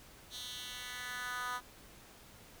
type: tone with high-pass filter sweep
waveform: 10% pulse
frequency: 247.9 Hz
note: B3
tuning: 7 cents sharp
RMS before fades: -42 dBFS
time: 0.3-1.61 s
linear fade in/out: 50 ms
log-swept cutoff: 3900 to 1100 Hz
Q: 2.4
effects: pink hiss -57 dBFS RMS until 2.6 s